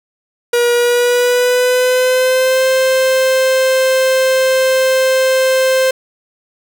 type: tone with pitch glide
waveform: 45% pulse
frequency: 479.2 to 522.6 Hz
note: A#4 to C5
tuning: +48 to -2 cents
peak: -10 dBFS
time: 0.53-5.91 s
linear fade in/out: 5 ms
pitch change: +150 cents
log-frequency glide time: 0.74-2.65 s
effects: none